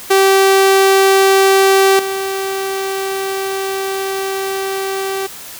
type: tone with level steps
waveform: sawtooth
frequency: 387.5 Hz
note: G4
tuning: 20 cents flat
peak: -4 / -14 dBFS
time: 0.1-5.27 s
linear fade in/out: 10 ms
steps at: 1.99 s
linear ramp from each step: 2 ms
effects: white hiss -32 dBFS RMS until 5.59 s